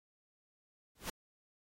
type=noise with exponential growth; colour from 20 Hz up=pink; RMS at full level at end=-35 dBFS; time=0.95-1.1 s; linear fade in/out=5 ms; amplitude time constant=32 ms; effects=AAC 48 kbps